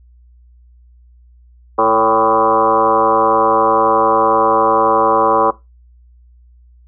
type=tone with frequency modulation; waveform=sine; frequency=780 Hz; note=G5; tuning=9 cents flat; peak=-9 dBFS; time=1.78-5.51 s; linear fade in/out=10 ms; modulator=111 Hz; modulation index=3.7; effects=noise-tail reverb RT60 0.2 s tail -18 dB re dry + added 60 Hz sine -43 dBFS peak until 6.87 s